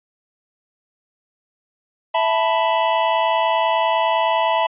square chord, E suspended fourth, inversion none, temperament just, 659.3 / 879 / 988.9 Hz, E5 / A5 / B5, 0 / -2 / +2 cents, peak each -21 dBFS, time 2.14-4.67 s, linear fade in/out 10 ms, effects resampled to 8000 Hz

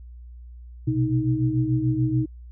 sine tone cluster, 122.1 / 129 / 313.1 Hz, B2 / C3 / D#4, -19 / -24 / +11 cents, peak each -24 dBFS, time 0.87-2.26 s, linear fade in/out 10 ms, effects added 60 Hz sine -39 dBFS peak until 2.51 s

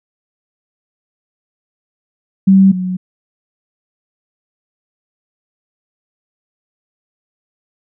sine tone pair in turn, 192.6 / 183.68 Hz, G3 / F#3, -30 / -12 cents, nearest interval minor second, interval 82 cents, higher first, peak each -4 / -16 dBFS, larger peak first, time 2.47-2.72 / 2.72-2.97 s, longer neither, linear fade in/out 10 ms, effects none

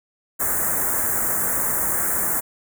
white band-stop noise, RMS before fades -22 dBFS, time 0.39-2.41 s, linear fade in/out 20 ms, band 1900 to 7100 Hz, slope 48 dB/octave, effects none

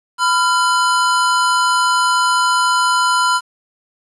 square tone pair together, 1000 / 1385.2 Hz, B5 / F6, +21 / -15 cents, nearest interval tritone, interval 564 cents, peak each -16 dBFS, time 0.18-3.41 s, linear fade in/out 50 ms, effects resampled to 24000 Hz + 7-bit

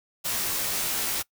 white noise with comb filter, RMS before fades -28 dBFS, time 0.24-1.23 s, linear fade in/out 20 ms, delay 16 ms, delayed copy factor -1, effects noise-tail reverb RT60 0.1 s tail -22 dB re dry

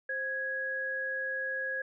sine tone pair together, 526.1 / 1661.2 Hz, C5 / G#6, +9 / 0 cents, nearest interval octave + minor sixth, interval 1991 cents, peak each -39 / -32 dBFS, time 0.09-1.82 s, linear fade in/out 5 ms, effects none

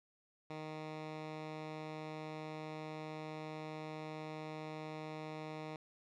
10% pulse tone, 155.4 Hz, D#3, 2 cents flat, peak -35 dBFS, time 0.5-5.76 s, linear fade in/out 2 ms, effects low-pass 4000 Hz 12 dB/octave

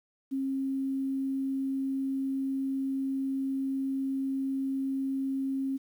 sine tone, 269.2 Hz, C4, 49 cents sharp, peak -28 dBFS, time 0.31-5.78 s, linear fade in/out 20 ms, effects 10-bit

